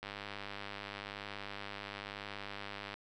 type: click train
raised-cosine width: 0.3 ms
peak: -26 dBFS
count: 295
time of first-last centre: 0.03-2.941 s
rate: 101 Hz
effects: none